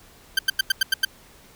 20% pulse tone bursts, 1559 Hz, G6, 10 cents flat, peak -11 dBFS, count 7, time 0.37-1.05 s, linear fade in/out 5 ms, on 20 ms, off 90 ms, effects pink hiss -51 dBFS RMS until 1.55 s

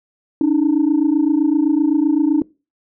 sine tone pair together, 285.3 / 313.1 Hz, C#4 / D#4, +50 / +11 cents, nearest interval major second, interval 161 cents, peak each -14 dBFS, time 0.41-2.42 s, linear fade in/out 2 ms, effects noise-tail reverb RT60 0.3 s tail -23 dB re dry + tanh soft clip ceiling -8 dBFS

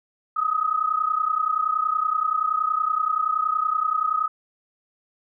sine tone pair together, 1244.5 / 1275.1 Hz, D#6 / D#6, 0 / +42 cents, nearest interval unison, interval 42 cents, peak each -23 dBFS, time 0.36-4.28 s, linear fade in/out 10 ms, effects none

